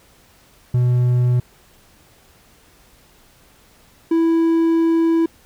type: tone pair in turn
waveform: triangle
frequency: 123.47 / 329.6 Hz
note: B2 / E4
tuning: 0 / 0 cents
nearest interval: octave + perfect fourth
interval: 1700 cents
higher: second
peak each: -11 dBFS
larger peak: neither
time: 0.74-1.4 / 4.11-5.26 s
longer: second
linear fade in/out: 5 ms
effects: pink hiss -52 dBFS RMS until 5.45 s